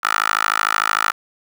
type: tone with high-pass filter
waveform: 10% pulse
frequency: 53.3 Hz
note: G#1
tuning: 46 cents sharp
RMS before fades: -19 dBFS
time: 0.03-1.12 s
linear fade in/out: 10 ms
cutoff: 1300 Hz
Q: 4.3
effects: none